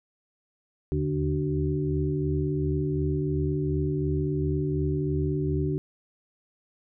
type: tone cluster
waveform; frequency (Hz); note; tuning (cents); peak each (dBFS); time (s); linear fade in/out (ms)
sine; 76.5 / 79.3 / 147 / 294.4 / 378.3; D#2 / D#2 / D3 / D4 / F#4; -29 / +33 / +2 / +4 / +38; -35 / -33 / -27 / -31 / -30; 0.92-5.78; 0
effects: none